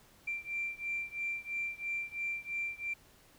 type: beating tone pair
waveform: sine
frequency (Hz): 2357 / 2360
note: D7 / D7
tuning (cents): +6 / +8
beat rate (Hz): 3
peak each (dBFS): -37 / -38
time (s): 0.27-2.94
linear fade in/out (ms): 10
effects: tanh soft clip ceiling -27 dBFS + pink hiss -62 dBFS RMS until 3.38 s